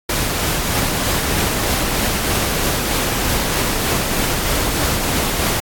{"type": "noise with tremolo", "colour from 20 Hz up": "pink", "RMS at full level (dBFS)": -18, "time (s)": [0.09, 5.6], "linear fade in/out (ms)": 5, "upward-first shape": "triangle", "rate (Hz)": 3.2, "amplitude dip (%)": 25, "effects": ["AAC 64 kbps"]}